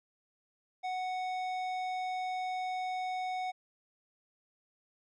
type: tone with tanh clipping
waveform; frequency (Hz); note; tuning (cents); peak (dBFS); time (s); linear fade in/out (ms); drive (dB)
triangle; 740; F#5; 0; -35; 0.83-3.52; 20; 17
effects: none